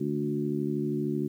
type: harmonic tone with a mistuned harmonic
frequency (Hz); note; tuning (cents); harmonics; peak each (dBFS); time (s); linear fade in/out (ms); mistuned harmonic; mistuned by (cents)
72.9; D2; -12; 2 / 3 / 4 / 5; -33 / -32 / -32 / -32; 0-1.28; 10; 2; +19
effects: 10-bit